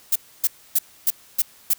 violet noise bursts, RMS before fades -18 dBFS, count 6, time 0.12-1.736 s, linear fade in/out 5 ms, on 36 ms, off 280 ms, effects white hiss -51 dBFS RMS until 1.78 s

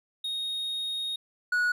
triangle tone pair in turn, 3729 / 1462 Hz, A#7 / F#6, 0 / -21 cents, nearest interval octave + major third, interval 1621 cents, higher first, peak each -28 / -21 dBFS, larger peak second, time 0.24-1.16 / 1.52-1.72 s, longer first, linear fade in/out 5 ms, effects none

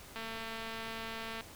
click train, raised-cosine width 0.3 ms, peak -26 dBFS, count 282, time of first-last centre 0.16-1.409 s, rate 225 Hz, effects pink hiss -52 dBFS RMS until 1.55 s

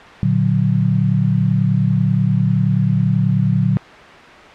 sine chord, Bb augmented, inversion none, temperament equal, 116.54 / 146.83 / 185 Hz, Bb2 / D3 / F#3, 0 / 0 / 0 cents, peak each -17 dBFS, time 0.23-3.77 s, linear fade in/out 0 ms, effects white hiss -37 dBFS RMS until 4.54 s + low-pass 2000 Hz 12 dB/octave

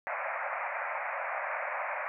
pink band-pass noise, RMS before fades -35 dBFS, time 0.07-2.08 s, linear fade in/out 0 ms, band 550 to 2400 Hz, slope 96 dB/octave, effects none

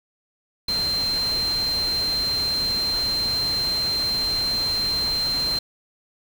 sine tone in noise, 4140 Hz, C8, 19 cents flat, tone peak -21 dBFS, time 0.68-5.59 s, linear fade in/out 5 ms, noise pink, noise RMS -33 dBFS, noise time 0.68-5.59 s, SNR +9 dB, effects none

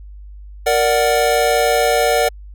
square chord, Bb augmented, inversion none, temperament equal, 466.2 / 587.3 / 740 Hz, Bb4 / D5 / F#5, 0 / 0 / 0 cents, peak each -18 dBFS, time 0.66-2.29 s, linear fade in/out 10 ms, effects added 50 Hz sine -33 dBFS peak until 2.54 s

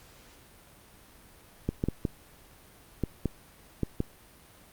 clicks, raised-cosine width 3 ms, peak -14 dBFS, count 8, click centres 1.69 / 1.839 / 1.886 / 2.052 / 3.037 / 3.257 / 3.833 / 4.004 s, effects pink hiss -55 dBFS RMS until 4.72 s + Opus 48 kbps

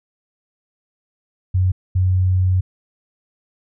sine tone bursts at uneven times, 92.4 Hz, F#2, 2 cents flat, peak -13 dBFS, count 2, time 1.54-1.72 / 1.95-2.61 s, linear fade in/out 10 ms, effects none

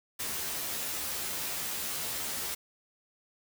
white noise with comb filter, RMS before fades -35 dBFS, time 0.19-2.55 s, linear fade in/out 10 ms, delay 13 ms, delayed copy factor +0.75, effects none

